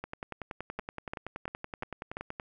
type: two click trains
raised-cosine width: 0.5 ms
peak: -20 / -22 dBFS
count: 5 / 26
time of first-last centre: 0.79-2.169 / 0.04-2.398 s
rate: 2.9 / 10.6 Hz
effects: none